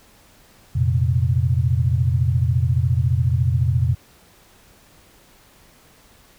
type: chord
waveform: sine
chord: F suspended fourth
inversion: none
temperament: equal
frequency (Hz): 87.31 / 116.54 / 130.81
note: F2 / Bb2 / C3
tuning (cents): 0 / 0 / 0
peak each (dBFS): -20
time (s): 0.75-3.95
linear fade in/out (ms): 10
effects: pink hiss -52 dBFS RMS until 6.38 s

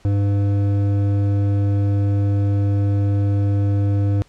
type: tone with hard clipping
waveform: sine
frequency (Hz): 100.5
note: G2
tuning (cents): +44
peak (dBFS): -17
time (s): 0.05-4.22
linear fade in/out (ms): 0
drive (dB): 10
effects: pink hiss -54 dBFS RMS until 4.28 s + low-pass 7000 Hz 12 dB/octave

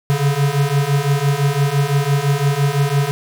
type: beating tone pair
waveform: square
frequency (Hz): 138.2 / 144.1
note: C#3 / D3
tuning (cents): -5 / -33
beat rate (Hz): 5.9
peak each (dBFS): -19 / -17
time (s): 0.1-3.11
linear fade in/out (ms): 0
effects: none

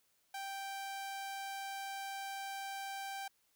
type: tone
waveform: sawtooth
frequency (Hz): 784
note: G5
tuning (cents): 0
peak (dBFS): -37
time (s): 0.34-3.28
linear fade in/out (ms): 5
effects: white hiss -75 dBFS RMS until 3.55 s

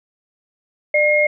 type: tone pair together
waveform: sine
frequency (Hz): 599 / 2144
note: D5 / C7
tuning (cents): +34 / +42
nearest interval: octave + minor seventh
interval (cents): 2208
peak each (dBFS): -15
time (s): 0.94-1.27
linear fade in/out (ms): 5
effects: none

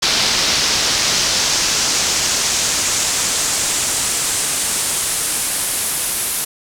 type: noise with band-pass filter sweep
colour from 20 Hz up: brown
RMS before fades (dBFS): -18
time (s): 0.02-6.45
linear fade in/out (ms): 10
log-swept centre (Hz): 4900 to 11000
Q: 1.8
effects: none

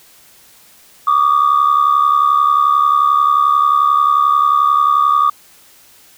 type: tone pair together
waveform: sine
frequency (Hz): 1147.7 / 1219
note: D6 / D#6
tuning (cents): -40 / -36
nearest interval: minor second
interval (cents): 104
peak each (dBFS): -11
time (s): 1.07-5.3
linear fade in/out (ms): 5
effects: tanh soft clip ceiling -4 dBFS + white hiss -46 dBFS RMS until 6.17 s

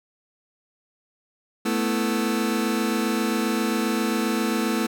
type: chord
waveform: sawtooth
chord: A suspended second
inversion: none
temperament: just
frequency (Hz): 220 / 247.5 / 330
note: A3 / B3 / E4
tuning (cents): 0 / +4 / +2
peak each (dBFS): -20 / -23 / -23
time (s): 1.65-4.87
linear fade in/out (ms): 10
effects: none

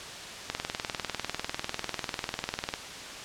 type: click train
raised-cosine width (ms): 0.2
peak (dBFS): -12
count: 46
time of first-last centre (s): 0.5-2.739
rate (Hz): 20.1
effects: white hiss -40 dBFS RMS until 3.24 s + low-pass 6000 Hz 12 dB/octave

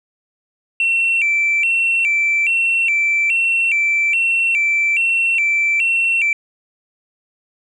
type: tone with vibrato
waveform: sine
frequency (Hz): 2516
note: D#7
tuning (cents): +19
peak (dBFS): -12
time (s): 0.8-6.33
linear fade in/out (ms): 2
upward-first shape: square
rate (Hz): 1.2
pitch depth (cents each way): 130
effects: tanh soft clip ceiling -10 dBFS

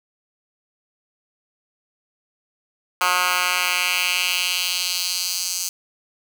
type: tone with high-pass filter sweep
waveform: 10% pulse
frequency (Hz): 180.3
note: F#3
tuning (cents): -45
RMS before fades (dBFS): -22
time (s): 3.01-5.69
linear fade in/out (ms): 2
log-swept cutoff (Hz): 1300 to 6000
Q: 1.9
effects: none

